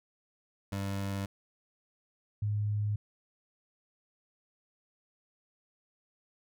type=tone pair in turn; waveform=25% pulse / sine; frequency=98.6 / 104.46 Hz; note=G2 / G#2; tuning=+11 / +11 cents; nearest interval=minor second; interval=100 cents; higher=second; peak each=-29 / -28 dBFS; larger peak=second; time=0.72-1.26 / 2.42-2.96 s; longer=neither; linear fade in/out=5 ms; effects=none